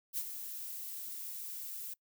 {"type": "noise with ADSR envelope", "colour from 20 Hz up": "violet", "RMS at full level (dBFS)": -34, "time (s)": [0.13, 1.94], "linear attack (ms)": 46, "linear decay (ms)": 54, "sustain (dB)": -9, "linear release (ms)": 8, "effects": ["noise-tail reverb RT60 0.1 s tail -23 dB re dry"]}